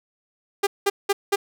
sawtooth tone bursts, 400.3 Hz, G4, 36 cents sharp, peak -13 dBFS, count 4, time 0.63-1.36 s, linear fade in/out 10 ms, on 40 ms, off 190 ms, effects none

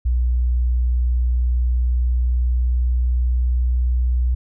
sine tone with pitch glide, 61 to 61.53 Hz, B1 to B1, -21 to -6 cents, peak -15 dBFS, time 0.05-4.35 s, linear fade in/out 10 ms, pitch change +15 cents, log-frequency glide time 1.29-3.86 s, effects none

